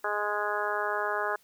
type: harmonic tone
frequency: 207.9 Hz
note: G#3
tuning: 2 cents sharp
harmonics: 2 / 3 / 4 / 5 / 6 / 7 / 8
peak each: -35 / -35 / -35 / -35 / -35 / -35 / -35 dBFS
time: 0.04-1.36 s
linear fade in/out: 5 ms
effects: white hiss -63 dBFS RMS until 1.43 s